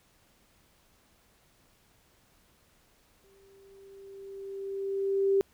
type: tone with exponential growth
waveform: sine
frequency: 392 Hz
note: G4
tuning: in tune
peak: -20 dBFS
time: 3.24-5.41 s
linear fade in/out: 0 ms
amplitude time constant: 470 ms
effects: pink hiss -65 dBFS RMS until 5.53 s